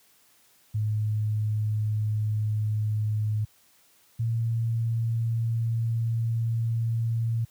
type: tone pair in turn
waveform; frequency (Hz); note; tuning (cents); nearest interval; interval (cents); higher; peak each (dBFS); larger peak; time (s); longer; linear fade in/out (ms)
sine; 107.1 / 114.67; A2 / A#2; -46 / -28; minor second; 118; second; -23; neither; 0.74-3.45 / 4.19-7.45; second; 10
effects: white hiss -61 dBFS RMS until 7.5 s + high-pass 60 Hz 12 dB/octave